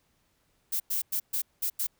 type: noise bursts at uneven times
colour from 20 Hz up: violet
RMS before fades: -29 dBFS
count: 6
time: 0.72-0.8 / 0.9-1.02 / 1.12-1.2 / 1.33-1.42 / 1.62-1.7 / 1.79-1.87 s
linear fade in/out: 10 ms
effects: pink hiss -71 dBFS RMS until 1.99 s